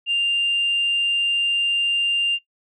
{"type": "tone", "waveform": "sine", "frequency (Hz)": 2794, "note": "F7", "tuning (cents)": 0, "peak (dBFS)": -16, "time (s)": [0.06, 2.39], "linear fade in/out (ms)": 50, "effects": ["noise-tail reverb RT60 0.1 s tail -19 dB re dry", "tanh soft clip ceiling -14 dBFS"]}